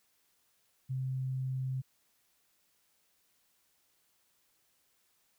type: tone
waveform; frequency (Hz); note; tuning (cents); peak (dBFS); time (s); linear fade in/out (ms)
sine; 130.81; C3; 0; -32; 0.89-1.82; 20
effects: white hiss -73 dBFS RMS until 5.38 s